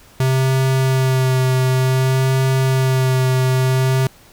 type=tone with vibrato; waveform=square; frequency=130.81 Hz; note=C3; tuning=in tune; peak=-14 dBFS; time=0.2-4.07 s; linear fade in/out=2 ms; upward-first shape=sine; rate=0.55 Hz; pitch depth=18 cents each way; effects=pink hiss -47 dBFS RMS until 4.32 s